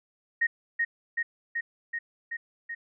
sine tone with echo, 1864.7 Hz, A#6, in tune, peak -21 dBFS, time 0.41-0.47 s, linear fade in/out 10 ms, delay 380 ms, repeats 6, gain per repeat -2 dB, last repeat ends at 2.75 s, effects none

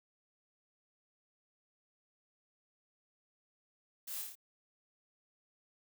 blue noise with echo, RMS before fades -44 dBFS, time 4.07-4.22 s, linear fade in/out 10 ms, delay 27 ms, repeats 5, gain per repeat -2 dB, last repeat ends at 4.355 s, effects none

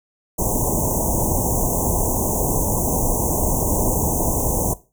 pink band-stop noise, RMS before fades -20 dBFS, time 0.38-4.74 s, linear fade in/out 10 ms, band 1000 to 6100 Hz, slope 96 dB/octave, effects noise-tail reverb RT60 0.3 s tail -17 dB re dry

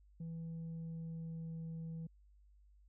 sine tone with pitch glide, 164.81 to 163.29 Hz, E3 to E3, 0 to -16 cents, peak -39 dBFS, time 0.2-2.07 s, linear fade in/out 5 ms, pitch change -16 cents, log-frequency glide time 0.31-1.61 s, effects tanh soft clip ceiling -41 dBFS + added 50 Hz sine -62 dBFS peak until 2.88 s

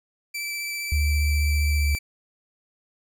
sawtooth tone with vibrato, 2325 Hz, D7, 18 cents flat, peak -25 dBFS, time 0.34-1.99 s, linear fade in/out 10 ms, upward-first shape sine, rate 15 Hz, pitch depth 10 cents each way
sine tone with pitch glide, 73.42 to 71.78 Hz, D2 to D2, 0 to -39 cents, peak -19 dBFS, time 0.92-1.95 s, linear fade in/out 0 ms, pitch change -39 cents, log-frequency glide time 1.79-1.84 s
effects none

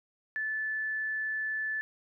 sine tone, 1744 Hz, A6, 16 cents flat, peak -30 dBFS, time 0.36-1.81 s, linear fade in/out 0 ms, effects none

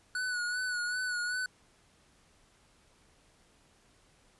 square tone with vibrato, 1473 Hz, F#6, 8 cents flat, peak -32 dBFS, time 0.15-1.46 s, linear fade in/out 2 ms, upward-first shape sine, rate 2.6 Hz, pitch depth 40 cents each way, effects pink hiss -65 dBFS RMS until 4.39 s + resampled to 24000 Hz

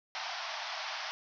pink band-pass noise, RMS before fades -39 dBFS, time 0.15-1.11 s, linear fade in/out 0 ms, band 630 to 5800 Hz, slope 96 dB/octave, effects none

